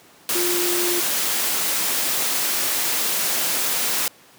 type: tone in noise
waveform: sine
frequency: 351.6 Hz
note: F4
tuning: 12 cents sharp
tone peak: -23 dBFS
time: 0.35-1 s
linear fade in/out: 2 ms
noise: white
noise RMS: -22 dBFS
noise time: 0.29-4.08 s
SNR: -4 dB
effects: pink hiss -50 dBFS RMS until 4.38 s + high-pass 200 Hz 12 dB/octave